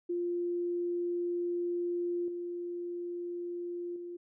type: tone with level steps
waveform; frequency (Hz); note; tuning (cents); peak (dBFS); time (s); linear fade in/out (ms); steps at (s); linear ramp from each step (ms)
sine; 349.2; F4; 0; -30 / -35 / -39; 0.09-4.17; 10; 2.28 / 3.96; 2
effects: none